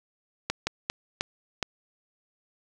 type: slowing click train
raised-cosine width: 0.2 ms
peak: -9 dBFS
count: 5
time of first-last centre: 0.5-1.628 s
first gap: 170 ms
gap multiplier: 1.35
effects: none